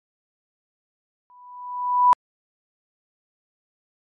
sine tone with exponential growth, 987.8 Hz, B5, in tune, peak -9 dBFS, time 1.3-2.13 s, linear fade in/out 0 ms, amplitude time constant 180 ms, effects MP3 48 kbps

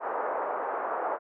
pink band-pass noise, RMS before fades -31 dBFS, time 0-1.19 s, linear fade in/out 50 ms, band 490 to 1300 Hz, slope 24 dB/octave, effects low-pass 2000 Hz 12 dB/octave

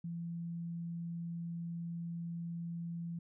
sine tone, 169.3 Hz, E3, 46 cents sharp, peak -38 dBFS, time 0.04-3.19 s, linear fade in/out 5 ms, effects none

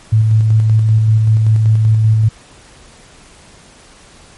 sine tone with tremolo, 109.7 Hz, A2, 5 cents flat, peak -6 dBFS, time 0.12-2.29 s, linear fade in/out 10 ms, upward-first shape square, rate 5.2 Hz, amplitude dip 25%, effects pink hiss -42 dBFS RMS until 4.37 s + MP3 48 kbps

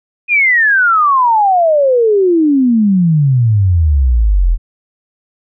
sine exponential sweep, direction down, 2497 to 39 Hz, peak -7 dBFS, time 0.28-4.58 s, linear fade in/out 50 ms, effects none

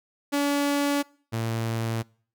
sawtooth tone pair in turn, 285.5 / 113.86 Hz, D4 / A#2, -49 / -40 cents, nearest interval octave + major third, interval 1591 cents, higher first, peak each -18 / -22 dBFS, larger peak first, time 0.32-1.03 / 1.32-2.03 s, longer neither, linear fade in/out 20 ms, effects noise-tail reverb RT60 0.5 s tail -25 dB re dry

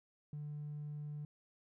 triangle tone, 148.2 Hz, D3, 16 cents sharp, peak -38 dBFS, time 0.33-1.25 s, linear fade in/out 2 ms, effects tanh soft clip ceiling -38 dBFS

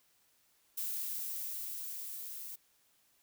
violet noise with level ramp, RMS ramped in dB -37 to -45 dBFS, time 0.77-2.56 s, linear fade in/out 10 ms, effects white hiss -71 dBFS RMS until 3.22 s

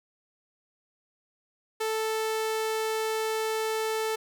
sawtooth tone, 440 Hz, A4, in tune, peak -23 dBFS, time 1.8-4.16 s, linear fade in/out 10 ms, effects none

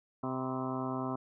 harmonic tone with a mistuned harmonic, 130 Hz, C3, 11 cents flat, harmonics 1 / 2 / 3 / 4 / 5 / 6 / 7 / 8 / 9 / 10, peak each -41 / -36 / -42 / -49 / -42 / -44 / -46 / -42 / -47 / -46 dBFS, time 0.23-1.16 s, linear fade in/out 5 ms, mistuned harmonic 7, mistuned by +86 cents, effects none

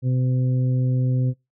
harmonic tone, 127.5 Hz, C3, 44 cents flat, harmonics 1 / 2 / 3 / 4, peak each -18 / -29 / -39 / -37 dBFS, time 0.02-1.34 s, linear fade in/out 50 ms, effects noise-tail reverb RT60 0.2 s tail -21 dB re dry

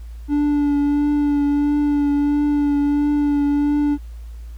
triangle tone with vibrato, 290 Hz, D4, 22 cents flat, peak -13 dBFS, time 0.28-3.98 s, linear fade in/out 50 ms, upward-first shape triangle, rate 1.5 Hz, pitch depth 21 cents each way, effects added 57 Hz sine -31 dBFS peak until 4.57 s + pink hiss -55 dBFS RMS until 4.57 s

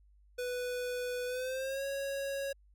square tone with pitch glide, 494.6 to 552 Hz, B4 to C#5, +3 to -7 cents, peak -35 dBFS, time 0.38-2.53 s, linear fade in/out 10 ms, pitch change +190 cents, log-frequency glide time 1.26-1.85 s, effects added 50 Hz sine -60 dBFS peak until 2.74 s

